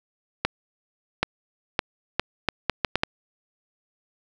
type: accelerating click train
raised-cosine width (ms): 0.3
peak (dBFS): -4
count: 9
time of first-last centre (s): 0.45-3.035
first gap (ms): 780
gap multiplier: 0.72
effects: none